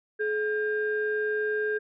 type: tone pair together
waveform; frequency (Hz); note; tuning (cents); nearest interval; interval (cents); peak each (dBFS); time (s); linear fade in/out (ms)
sine; 425.9 / 1602.4; G#4 / G6; +44 / +38; octave + major seventh; 2294; -26 / -29; 0.19-1.79; 20
effects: tanh soft clip ceiling -17 dBFS